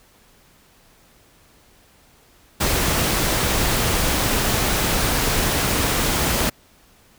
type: noise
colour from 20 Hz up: pink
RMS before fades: -20 dBFS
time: 2.6-6.5 s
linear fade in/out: 10 ms
effects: pink hiss -54 dBFS RMS until 7.18 s